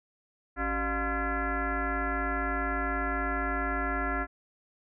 sine tone with frequency modulation, 710 Hz, F5, 28 cents sharp, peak -27 dBFS, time 0.56-4.27 s, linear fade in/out 50 ms, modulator 329 Hz, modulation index 3.3, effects none

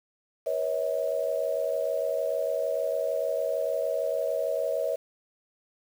sine tone cluster, 483.4 / 550 / 641 Hz, B4 / C#5 / E5, -37 / -14 / -49 cents, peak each -32 / -29 / -29 dBFS, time 0.46-4.96 s, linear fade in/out 10 ms, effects 8-bit

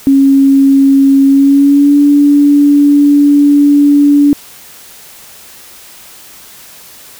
sine tone with pitch glide, 273.6 to 288 Hz, C#4 to D4, -23 to -34 cents, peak -3 dBFS, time 0.07-4.33 s, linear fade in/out 0 ms, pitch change +89 cents, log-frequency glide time 1.27-1.97 s, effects white hiss -35 dBFS RMS until 7.19 s

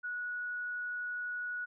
sine tone, 1464 Hz, F#6, 19 cents flat, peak -35 dBFS, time 0.03-1.66 s, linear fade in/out 20 ms, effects none

